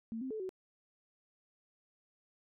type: tone with pitch steps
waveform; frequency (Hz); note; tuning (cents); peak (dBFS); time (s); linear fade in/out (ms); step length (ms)
sine; 225.9 / 262 / 435.1 / 374.5; A3 / C4 / A4 / F#4; +46 / +2 / -19 / +21; -37; 0.12-0.492; 0; 93
effects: none